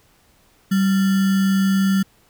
sine tone with sample-and-hold, 193.3 Hz, G3, 24 cents flat, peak -14 dBFS, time 0.71-2.03 s, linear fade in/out 10 ms, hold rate 1575 Hz, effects pink hiss -57 dBFS RMS until 2.29 s

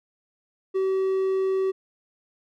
triangle tone, 381.8 Hz, G4, 46 cents flat, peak -19 dBFS, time 0.74-1.72 s, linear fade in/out 20 ms, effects none

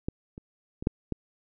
clicks, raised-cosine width 3 ms, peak -16 / -28 / -23 / -9 / -16 dBFS, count 5, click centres 0.085 / 0.379 / 0.825 / 0.871 / 1.123 s, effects none

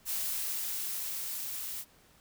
blue noise with level ramp, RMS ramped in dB -33 to -39 dBFS, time 0.05-1.85 s, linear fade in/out 50 ms, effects pink hiss -62 dBFS RMS until 2.2 s

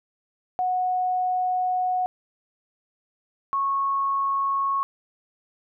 sine tone pair in turn, 734 / 1099.8 Hz, F#5 / C#6, -14 / -14 cents, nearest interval perfect fifth, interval 700 cents, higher second, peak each -21 dBFS, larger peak neither, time 0.59-2.06 / 3.53-4.83 s, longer first, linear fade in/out 0 ms, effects none

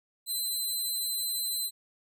15% pulse tone, 4053 Hz, B7, 44 cents sharp, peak -23 dBFS, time 0.26-1.71 s, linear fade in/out 50 ms, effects none

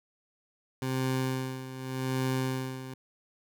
20% pulse tone with tremolo, 130.6 Hz, C3, 3 cents flat, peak -22 dBFS, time 0.82-2.94 s, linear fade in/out 2 ms, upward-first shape sine, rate 0.85 Hz, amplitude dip 75%, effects none

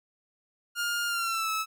sawtooth tone with pitch glide, 1412 to 1302.3 Hz, F6 to E6, +19 to -21 cents, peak -24 dBFS, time 0.75-1.66 s, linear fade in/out 50 ms, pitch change -140 cents, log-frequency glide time 1.07-1.5 s, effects none

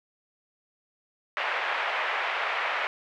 white band-pass noise, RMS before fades -29 dBFS, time 1.37-2.87 s, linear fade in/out 0 ms, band 570 to 2400 Hz, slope 24 dB/octave, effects none

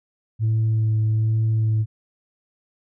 sine tone with vibrato, 110 Hz, A2, in tune, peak -15 dBFS, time 0.39-1.86 s, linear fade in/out 50 ms, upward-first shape sine, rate 1.2 Hz, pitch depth 15 cents each way, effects tanh soft clip ceiling -15 dBFS

